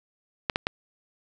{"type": "clicks", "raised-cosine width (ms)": 0.3, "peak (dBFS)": -8, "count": 3, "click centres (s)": [0.498, 0.559, 0.669], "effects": []}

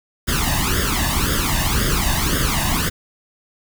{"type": "noise with flanger", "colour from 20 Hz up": "pink", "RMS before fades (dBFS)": -19, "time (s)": [0.27, 2.9], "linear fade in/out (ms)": 20, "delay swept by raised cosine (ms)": [0.59, 1.11], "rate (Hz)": 1.9, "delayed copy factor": 0.85, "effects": []}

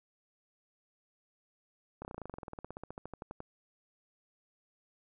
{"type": "slowing click train", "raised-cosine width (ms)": 1, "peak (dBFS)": -28, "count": 26, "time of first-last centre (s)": [2.02, 3.404], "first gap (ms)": 29, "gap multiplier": 1.05, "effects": []}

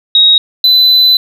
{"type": "tone pair in turn", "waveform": ["sine", "triangle"], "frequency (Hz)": [3785, 4010], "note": ["A#7", "B7"], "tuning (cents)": [26, 26], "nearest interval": "minor second", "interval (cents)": 100, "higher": "second", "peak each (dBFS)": -3, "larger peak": "neither", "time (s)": [[0.15, 0.38], [0.64, 1.17]], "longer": "second", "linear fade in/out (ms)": 2, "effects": []}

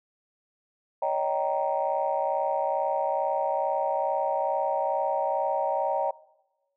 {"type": "chord", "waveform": "sine", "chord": "Eb dominant seventh", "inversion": "third", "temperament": "just", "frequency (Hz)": [560, 622.3, 777.8, 933.4], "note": ["Db5", "Eb5", "G5", "Bb5"], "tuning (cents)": [18, 0, -14, 2], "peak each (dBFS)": -29, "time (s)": [1.02, 6.11], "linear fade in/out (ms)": 5, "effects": ["noise-tail reverb RT60 1.0 s tail -21 dB re dry", "tanh soft clip ceiling -14 dBFS"]}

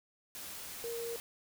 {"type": "tone in noise", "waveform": "sine", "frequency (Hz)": 466.2, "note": "A#4", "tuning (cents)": 0, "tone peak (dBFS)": -37, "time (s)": [0.84, 1.16], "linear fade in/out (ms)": 0, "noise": "white", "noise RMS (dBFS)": -45, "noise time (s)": [0.35, 1.2], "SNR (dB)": 5, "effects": []}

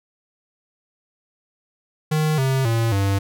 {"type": "tone with pitch steps", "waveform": "square", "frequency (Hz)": [154.7, 133.13, 114.56, 98.59], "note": ["D#3", "C3", "A#2", "G2"], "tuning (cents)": [-10, 30, -30, 10], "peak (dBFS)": -18, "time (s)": [2.11, 3.19], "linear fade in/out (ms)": 10, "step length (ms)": 270, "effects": []}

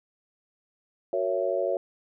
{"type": "chord", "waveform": "sine", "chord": "F# dominant seventh", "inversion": "none", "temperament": "just", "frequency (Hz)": [370, 462.5, 555, 666], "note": ["F#4", "A#4", "C#5", "E5"], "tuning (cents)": [0, -14, 2, 18], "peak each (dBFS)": [-31, -32, -27, -30], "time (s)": [1.13, 1.77], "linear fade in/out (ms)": 2, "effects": []}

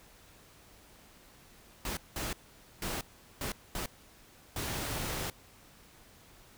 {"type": "noise bursts at uneven times", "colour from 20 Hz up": "pink", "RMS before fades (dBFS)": -36, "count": 6, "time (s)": [[1.85, 1.97], [2.16, 2.33], [2.82, 3.01], [3.41, 3.52], [3.75, 3.86], [4.56, 5.3]], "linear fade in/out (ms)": 2, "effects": ["pink hiss -58 dBFS RMS until 6.57 s"]}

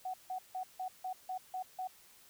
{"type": "tone bursts", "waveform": "sine", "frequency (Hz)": 744, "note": "F#5", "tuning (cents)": 9, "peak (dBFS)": -36, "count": 8, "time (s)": [0.05, 1.874], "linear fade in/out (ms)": 5, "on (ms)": 88, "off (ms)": 160, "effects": ["white hiss -61 dBFS RMS until 2.29 s"]}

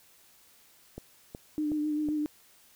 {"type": "click train", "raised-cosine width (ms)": 2, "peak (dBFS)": -26, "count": 4, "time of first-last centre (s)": [0.98, 2.087], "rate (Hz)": 2.71}
{"type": "tone with vibrato", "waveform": "sine", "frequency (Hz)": 301.6, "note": "D4", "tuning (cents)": 46, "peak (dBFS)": -27, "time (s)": [1.58, 2.26], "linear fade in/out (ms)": 0, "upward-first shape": "sine", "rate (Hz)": 7.6, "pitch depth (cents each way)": 25}
{"effects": ["white hiss -60 dBFS RMS until 2.75 s"]}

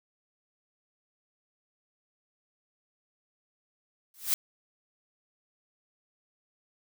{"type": "noise with exponential growth", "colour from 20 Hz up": "blue", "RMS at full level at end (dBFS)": -22, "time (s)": [4.14, 4.34], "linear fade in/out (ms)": 1, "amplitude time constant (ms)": 43, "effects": []}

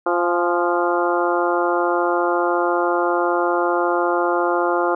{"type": "harmonic tone with a mistuned harmonic", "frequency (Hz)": 174.61, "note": "F3", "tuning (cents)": 0, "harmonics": [2, 3, 4, 5, 6, 7, 8], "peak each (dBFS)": [-21, -23, -24, -25, -26, -26, -27], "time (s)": [0.06, 4.95], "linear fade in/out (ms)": 5, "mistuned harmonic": 5, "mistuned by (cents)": -37, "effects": []}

